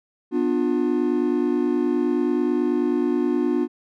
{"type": "chord", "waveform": "triangle", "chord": "B diminished", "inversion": "none", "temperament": "just", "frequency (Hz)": [246.9, 296.3, 355.6], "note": ["B3", "D4", "F4"], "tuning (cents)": [0, 15, 31], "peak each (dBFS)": [-22, -21, -21], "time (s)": [0.31, 3.68], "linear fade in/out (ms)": 50, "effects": []}